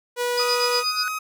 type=tone; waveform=sawtooth; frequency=487.2 Hz; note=B4; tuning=24 cents flat; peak=-18 dBFS; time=0.16-0.84 s; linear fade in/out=50 ms
type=tone with tremolo; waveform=sine; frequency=4951 Hz; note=D#8; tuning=9 cents flat; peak=-20 dBFS; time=0.37-1.04 s; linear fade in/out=10 ms; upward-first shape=sine; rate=8.3 Hz; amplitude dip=90%
type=tone with pitch glide; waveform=30% pulse; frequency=1244.5 to 1262.6 Hz; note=D#6 to D#6; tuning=0 to +25 cents; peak=-23 dBFS; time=0.39-1.19 s; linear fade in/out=10 ms; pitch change=+25 cents; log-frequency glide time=0.78-1.05 s
type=tone with exponential growth; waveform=triangle; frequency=1480 Hz; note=F#6; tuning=in tune; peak=-22 dBFS; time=0.72-1.08 s; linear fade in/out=0 ms; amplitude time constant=77 ms
effects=none